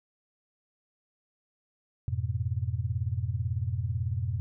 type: chord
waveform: sine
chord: F diminished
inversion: none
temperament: equal with one note detuned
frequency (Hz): 87.31 / 105.46 / 123.47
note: F2 / Ab2 / Cb3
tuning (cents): 0 / +27 / 0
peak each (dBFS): -32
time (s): 2.08-4.4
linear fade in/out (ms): 0
effects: none